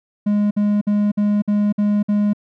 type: tone bursts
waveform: triangle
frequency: 206.9 Hz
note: G#3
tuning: 6 cents flat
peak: -12 dBFS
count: 7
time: 0.26-2.334 s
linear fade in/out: 10 ms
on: 250 ms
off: 54 ms
effects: none